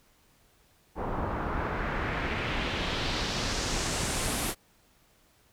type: noise with low-pass filter sweep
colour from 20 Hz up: pink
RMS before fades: -31 dBFS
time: 0.95-4.55 s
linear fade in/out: 50 ms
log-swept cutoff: 840 to 12000 Hz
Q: 1.7
effects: pink hiss -64 dBFS RMS until 5.52 s